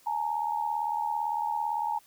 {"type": "tone pair together", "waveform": "sine", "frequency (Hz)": [845, 922.8], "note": ["G#5", "A#5"], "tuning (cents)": [30, -18], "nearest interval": "major second", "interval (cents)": 152, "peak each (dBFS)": [-30, -30], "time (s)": [0.06, 1.99], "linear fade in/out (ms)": 10, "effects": ["white hiss -60 dBFS RMS until 2.06 s"]}